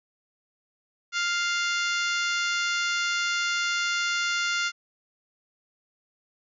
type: harmonic tone with a mistuned harmonic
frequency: 698.5 Hz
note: F5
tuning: in tune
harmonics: 2 / 3 / 4 / 5 / 6 / 7 / 8 / 9 / 10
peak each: -27 / -31 / -33 / -35 / -37 / -38 / -39 / -40 / -41 dBFS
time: 1.12-4.72 s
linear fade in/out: 50 ms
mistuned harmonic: 6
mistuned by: +30 cents
effects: none